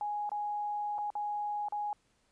sine tone with dropouts, 830.6 Hz, G#5, in tune, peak -32 dBFS, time 0.01-1.93 s, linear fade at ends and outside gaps 1 ms, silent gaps 0.293-0.317 / 0.982-0.986 / 1.103-1.153 / 1.685-1.723 s, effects pink hiss -72 dBFS RMS until 2.31 s + resampled to 22050 Hz

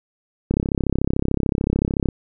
click train, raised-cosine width 3 ms, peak -6 dBFS, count 54, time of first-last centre 0.51-2.087 s, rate 33.6 Hz, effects none

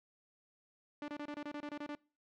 sawtooth tone bursts, 293.7 Hz, D4, in tune, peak -36 dBFS, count 11, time 1.02-1.951 s, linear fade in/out 2 ms, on 61 ms, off 26 ms, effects noise-tail reverb RT60 0.4 s tail -25 dB re dry + low-pass 3000 Hz 12 dB/octave

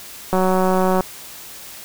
click train, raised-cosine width 1 ms, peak -5 dBFS, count 127, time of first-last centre 0.33-1.007 s, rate 186 Hz, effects white hiss -37 dBFS RMS until 1.84 s

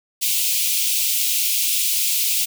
white high-pass noise, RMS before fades -20 dBFS, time 0.21-2.46 s, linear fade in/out 20 ms, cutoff 2400 Hz, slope 48 dB/octave, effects none

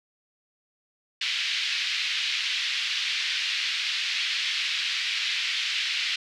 pink band-pass noise, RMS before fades -28 dBFS, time 1.21-6.16 s, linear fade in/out 5 ms, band 2200 to 4400 Hz, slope 24 dB/octave, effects none

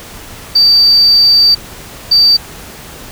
sine tone bursts at uneven times, 4636 Hz, D8, 23 cents flat, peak -3 dBFS, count 2, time 0.55-1.55 / 2.11-2.37 s, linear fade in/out 10 ms, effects tanh soft clip ceiling 0 dBFS + pink hiss -31 dBFS RMS until 3.11 s

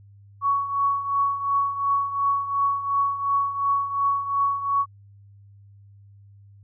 sine tone with tremolo, 1118 Hz, C#6, 14 cents sharp, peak -17 dBFS, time 0.41-4.86 s, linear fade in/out 50 ms, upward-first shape triangle, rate 2.8 Hz, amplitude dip 75%, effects added 100 Hz sine -47 dBFS peak until 6.63 s

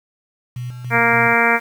sine tone with tremolo, 123.47 Hz, B2, in tune, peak -24 dBFS, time 0.56-1.34 s, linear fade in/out 5 ms, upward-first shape square, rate 3.5 Hz, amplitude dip 50%
harmonic tone, 233.1 Hz, A#3, in tune, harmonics 1 / 2 / 3 / 4 / 5 / 6 / 7 / 8 / 9 / 10, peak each -24 / -22 / -22 / -21 / -25 / -20 / -21 / -22 / -21 / -20 dBFS, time 0.9-1.6 s, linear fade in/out 50 ms
effects 7-bit

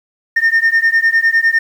sine beating tone pair, 1816 / 1825.9 Hz, A#6 / A#6, -46 / -36 cents, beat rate 9.9 Hz, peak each -11 dBFS, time 0.36-1.59 s, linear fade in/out 10 ms, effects tanh soft clip ceiling -6 dBFS + 7-bit

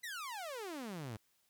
sawtooth exponential sweep, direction down, 2028 to 100.7 Hz, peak -38 dBFS, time 0.03-1.17 s, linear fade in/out 10 ms, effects white hiss -75 dBFS RMS until 1.49 s

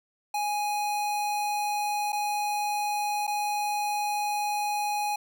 square tone with dropouts, 830.6 Hz, G#5, in tune, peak -27 dBFS, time 0.34-5.16 s, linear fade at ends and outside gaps 5 ms, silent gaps 2.122-2.128 / 3.269-3.276 s, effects none

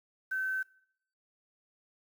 sine tone with quantisation, 1534 Hz, G6, 38 cents flat, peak -30 dBFS, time 0.31-0.63 s, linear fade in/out 10 ms, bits 9, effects noise-tail reverb RT60 0.6 s tail -20 dB re dry

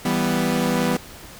sawtooth chord, E minor, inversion none, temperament equal, 164.81 / 196 / 246.9 Hz, E3 / G3 / B3, 0 / 0 / 0 cents, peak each -21 / -20 / -18 dBFS, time 0.05-0.97 s, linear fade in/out 5 ms, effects pink hiss -41 dBFS RMS until 1.39 s

